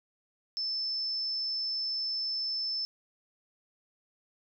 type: tone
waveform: sine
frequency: 5274 Hz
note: E8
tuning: in tune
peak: -30 dBFS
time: 0.57-2.85 s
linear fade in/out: 0 ms
effects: none